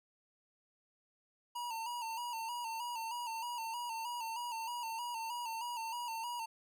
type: tone with vibrato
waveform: square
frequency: 932.3 Hz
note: A#5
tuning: in tune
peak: -39 dBFS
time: 1.55-6.46 s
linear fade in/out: 10 ms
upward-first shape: square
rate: 3.2 Hz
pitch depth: 56 cents each way
effects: none